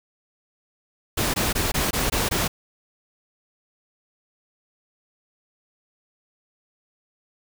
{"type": "noise bursts", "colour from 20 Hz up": "pink", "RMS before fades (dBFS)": -23, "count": 7, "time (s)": [1.17, 2.48], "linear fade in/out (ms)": 10, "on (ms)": 170, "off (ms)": 20, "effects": []}